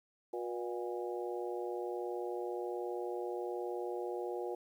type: harmonic tone with a mistuned harmonic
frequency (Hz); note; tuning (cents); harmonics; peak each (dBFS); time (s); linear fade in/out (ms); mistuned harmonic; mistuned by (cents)
120; B2; -49; 3 / 4 / 5 / 6 / 7; -39 / -41 / -47 / -47 / -46; 0.33-4.55; 5; 7; -39
effects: 11-bit